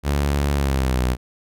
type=tone with pitch glide; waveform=sawtooth; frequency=71.3 to 62.43 Hz; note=C#2 to B1; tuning=+49 to +19 cents; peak=-14 dBFS; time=0.03-1.17 s; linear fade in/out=50 ms; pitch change=-230 cents; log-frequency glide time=0.53-1.02 s; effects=none